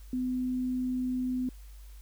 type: tone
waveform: sine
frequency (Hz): 253.2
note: B3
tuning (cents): +43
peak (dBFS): -28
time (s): 0.13-1.49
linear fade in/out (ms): 2
effects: added 50 Hz sine -45 dBFS peak until 2.01 s + white hiss -61 dBFS RMS until 2.01 s